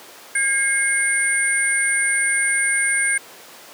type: tone cluster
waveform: sine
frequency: 1619 / 2156 / 9120 Hz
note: G#6 / C#7 / C#9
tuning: -45 / -49 / +48 cents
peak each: -21 dBFS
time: 0.35-3.18 s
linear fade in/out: 5 ms
effects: pink hiss -41 dBFS RMS until 3.73 s + high-pass 400 Hz 12 dB/octave